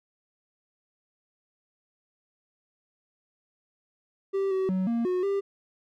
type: tone with pitch steps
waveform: triangle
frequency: 390.3 / 379.6 / 187.1 / 233.2 / 364.3 / 396.6 Hz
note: G4 / F#4 / F#3 / A#3 / F#4 / G4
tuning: -8 / +44 / +20 / +1 / -27 / +20 cents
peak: -22 dBFS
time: 4.33-5.41 s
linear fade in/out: 20 ms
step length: 180 ms
effects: none